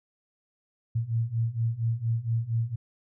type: beating tone pair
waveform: sine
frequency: 112.6 / 116.9 Hz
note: A2 / A#2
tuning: +40 / +5 cents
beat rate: 4.3 Hz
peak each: -29 / -27 dBFS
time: 0.95-2.76 s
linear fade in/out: 10 ms
effects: none